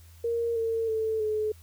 sine tone with pitch steps, 466.2 / 453.5 / 441.1 / 429 Hz, A#4 / A#4 / A4 / A4, 0 / -48 / +4 / -44 cents, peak -25 dBFS, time 0.24-1.52 s, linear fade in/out 5 ms, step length 320 ms, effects added 83 Hz sine -49 dBFS peak until 1.62 s + white hiss -59 dBFS RMS until 1.62 s

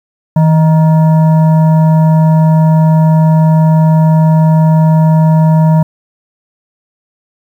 sine tone with frequency modulation, 160 Hz, D#3, 49 cents sharp, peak -4 dBFS, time 0.36-5.83 s, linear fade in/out 5 ms, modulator 783 Hz, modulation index 0.4, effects 7-bit

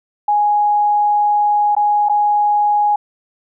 sine tone with dropouts, 830.6 Hz, G#5, in tune, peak -11 dBFS, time 0.28-2.96 s, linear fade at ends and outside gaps 5 ms, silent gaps 1.751-1.765 / 2.087-2.095 s, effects none

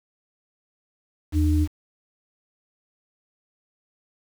sine tone pair together, 80 / 302.3 Hz, D#2 / D#4, +49 / -50 cents, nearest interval octave + major seventh, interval 2301 cents, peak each -18 / -23 dBFS, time 1.32-1.68 s, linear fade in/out 50 ms, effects 7-bit

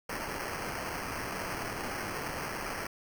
violet noise with sample-and-hold, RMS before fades -37 dBFS, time 0.09-2.87 s, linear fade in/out 5 ms, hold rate 3675 Hz, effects none

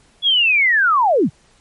sine linear sweep, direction down, 3415 to 100 Hz, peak -11 dBFS, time 0.22-1.3 s, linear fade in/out 50 ms, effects pink hiss -54 dBFS RMS until 1.6 s + MP3 48 kbps

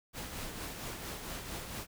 pink noise with tremolo, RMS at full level -40 dBFS, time 0.13-1.87 s, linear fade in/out 50 ms, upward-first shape triangle, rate 4.4 Hz, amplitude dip 45%, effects none

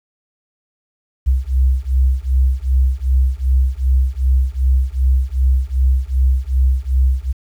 sine beating tone pair, 63.7 / 66.3 Hz, C2 / C2, -46 / +23 cents, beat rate 2.6 Hz, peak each -15 dBFS, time 1.26-7.33 s, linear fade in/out 20 ms, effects 8-bit

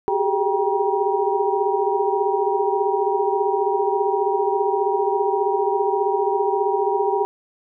sine tone cluster, 381.3 / 404.7 / 419.7 / 787 / 952 Hz, G4 / G#4 / G#4 / G5 / A#5, -48 / -45 / +18 / +7 / +36 cents, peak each -24 dBFS, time 0.08-7.25 s, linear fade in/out 0 ms, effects none

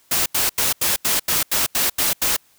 white noise bursts, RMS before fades -19 dBFS, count 10, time 0.11-2.366 s, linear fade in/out 5 ms, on 150 ms, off 84 ms, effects white hiss -57 dBFS RMS until 2.58 s

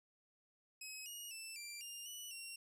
15% pulse tone with pitch steps, 2553 / 2875 / 2654 / 2361 / 2809 / 2953 / 2747 Hz, D#7 / F7 / E7 / D7 / F7 / F#7 / F7, +44 / +50 / +11 / +9 / +9 / -4 / -29 cents, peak -40 dBFS, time 0.81-2.56 s, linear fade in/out 5 ms, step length 250 ms, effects none

